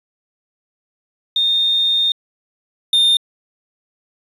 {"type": "tone pair in turn", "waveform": ["sine", "triangle"], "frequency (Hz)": [3658, 3631], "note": ["A#7", "A#7"], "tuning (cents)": [-33, -46], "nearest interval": "unison", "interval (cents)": 13, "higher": "first", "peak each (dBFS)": [-13, -9], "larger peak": "second", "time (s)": [[1.36, 2.12], [2.93, 3.17]], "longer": "first", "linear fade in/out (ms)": 2, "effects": ["resampled to 32000 Hz", "7-bit"]}